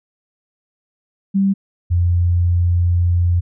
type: tone pair in turn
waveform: sine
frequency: 195.6 / 87.41 Hz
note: G3 / F2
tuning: -4 / +2 cents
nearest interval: octave + major second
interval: 1394 cents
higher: first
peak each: -12 dBFS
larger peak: neither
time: 1.34-1.54 / 1.9-3.41 s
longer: second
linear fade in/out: 20 ms
effects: none